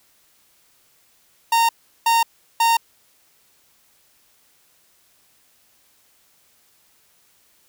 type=tone bursts; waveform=45% pulse; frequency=921 Hz; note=A#5; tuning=21 cents flat; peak=-14 dBFS; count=3; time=1.52-2.77 s; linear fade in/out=5 ms; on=170 ms; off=370 ms; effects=white hiss -59 dBFS RMS until 7.68 s